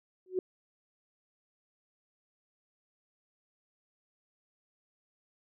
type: tone with exponential growth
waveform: sine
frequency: 370 Hz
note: F#4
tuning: in tune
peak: -23 dBFS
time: 0.26-0.39 s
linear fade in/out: 2 ms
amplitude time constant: 27 ms
effects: none